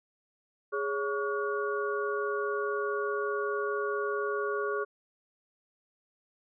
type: tone cluster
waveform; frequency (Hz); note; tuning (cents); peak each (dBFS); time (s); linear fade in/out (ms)
sine; 414.3 / 559 / 1131 / 1437; G#4 / C#5 / C#6 / F6; -4 / +14 / +34 / +49; -31 / -38 / -35 / -36; 0.72-4.85; 20
effects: none